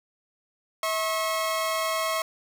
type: tone pair together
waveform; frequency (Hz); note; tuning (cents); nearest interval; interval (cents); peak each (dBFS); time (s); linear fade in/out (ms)
sawtooth; 646 / 1086.4; E5 / C#6; -35 / -35; major sixth; 900; -24; 0.83-2.22; 2
effects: none